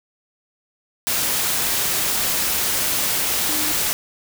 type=tone in noise; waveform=sine; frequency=301.7 Hz; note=D4; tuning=47 cents sharp; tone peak=-30 dBFS; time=3.49-3.72 s; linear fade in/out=0 ms; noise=white; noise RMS=-21 dBFS; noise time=1.07-3.93 s; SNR=-12 dB; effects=none